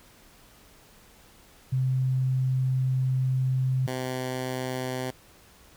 sine / 10% pulse tone pair in turn, 130 / 128.36 Hz, C3 / C3, -11 / -33 cents, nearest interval unison, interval 22 cents, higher first, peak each -22 / -21 dBFS, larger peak second, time 1.72-3.87 / 3.87-5.11 s, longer first, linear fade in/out 10 ms, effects pink hiss -55 dBFS RMS until 5.76 s

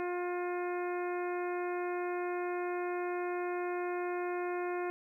harmonic tone, 355.1 Hz, F4, 29 cents sharp, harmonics 1 / 2 / 3 / 4 / 5 / 6 / 7, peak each -34 / -40 / -44 / -46 / -48 / -50 / -51 dBFS, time 0-4.9 s, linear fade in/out 0 ms, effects 12-bit

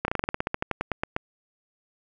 slowing click train, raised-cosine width 0.5 ms, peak -10 dBFS, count 17, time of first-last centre 0.05-1.164 s, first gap 31 ms, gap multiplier 1.1, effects none

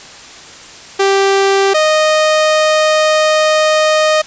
sawtooth tone pair in turn, 392 / 619.4 Hz, G4 / D#5, 0 / -8 cents, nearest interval minor sixth, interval 792 cents, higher second, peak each -5 dBFS, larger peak neither, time 0.99-1.74 / 1.74-4.22 s, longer second, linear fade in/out 10 ms, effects white hiss -34 dBFS RMS until 4.26 s + resampled to 16000 Hz

